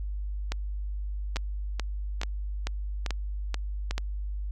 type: two click trains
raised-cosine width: 0.2 ms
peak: -14 / -14 dBFS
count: 7 / 5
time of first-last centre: 1.36-3.98 / 0.52-3.91 s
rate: 2.29 / 1.18 Hz
effects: added 50 Hz sine -30 dBFS peak until 4.51 s